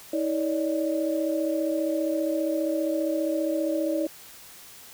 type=tone cluster; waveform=sine; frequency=320.4 / 568 / 603 Hz; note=E4 / C#5 / D5; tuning=-49 / +42 / +46 cents; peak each=-26 / -28 / -31 dBFS; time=0.13-4.07 s; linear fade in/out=5 ms; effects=white hiss -47 dBFS RMS until 4.93 s